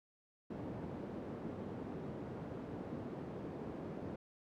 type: band-pass noise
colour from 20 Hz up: white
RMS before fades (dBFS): -45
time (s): 0.5-4.16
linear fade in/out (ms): 5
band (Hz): 110 to 360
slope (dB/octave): 12
effects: none